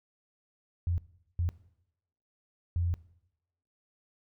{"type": "tone bursts at uneven times", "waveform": "sine", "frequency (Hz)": 86.6, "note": "F2", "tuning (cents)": -14, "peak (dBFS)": -26, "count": 3, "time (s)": [[0.87, 0.98], [1.39, 1.49], [2.76, 2.94]], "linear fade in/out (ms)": 0, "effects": ["noise-tail reverb RT60 0.8 s tail -19 dB re dry"]}